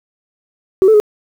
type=tone with pitch steps; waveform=sine; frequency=379.4 / 438.2 / 420.3 Hz; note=F#4 / A4 / G#4; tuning=+43 / -7 / +21 cents; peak=-4 dBFS; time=0.82-1 s; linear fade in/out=0 ms; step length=60 ms; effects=tanh soft clip ceiling -2 dBFS + 7-bit